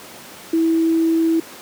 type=tone with quantisation; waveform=sine; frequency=327 Hz; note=E4; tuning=14 cents flat; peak=-13 dBFS; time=0.53-1.4 s; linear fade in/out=5 ms; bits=7; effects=pink hiss -38 dBFS RMS until 1.61 s + high-pass 200 Hz 12 dB/octave